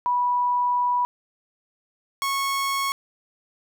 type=tone pair in turn; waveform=sine / sawtooth; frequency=980 / 1100 Hz; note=B5 / C#6; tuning=-14 / -14 cents; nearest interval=major second; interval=200 cents; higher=second; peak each=-19 dBFS; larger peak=neither; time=0.06-1.05 / 2.22-2.92 s; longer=first; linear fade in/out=0 ms; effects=none